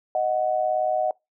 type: tone pair together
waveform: sine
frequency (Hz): 622.3 / 740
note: D#5 / F#5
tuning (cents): 0 / 0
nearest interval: minor third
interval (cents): 300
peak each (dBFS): -23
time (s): 0.15-1.11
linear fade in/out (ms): 2
effects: noise-tail reverb RT60 0.2 s tail -24 dB re dry